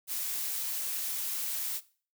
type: noise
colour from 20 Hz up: blue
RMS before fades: -34 dBFS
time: 0.07-1.81 s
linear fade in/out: 50 ms
effects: noise-tail reverb RT60 0.4 s tail -18 dB re dry